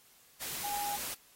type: tone in noise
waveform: sine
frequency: 819 Hz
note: G#5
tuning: 24 cents flat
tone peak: -34 dBFS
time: 0.63-0.97 s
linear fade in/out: 20 ms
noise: white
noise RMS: -39 dBFS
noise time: 0.4-1.15 s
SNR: +2 dB
effects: white hiss -62 dBFS RMS until 1.35 s + AAC 48 kbps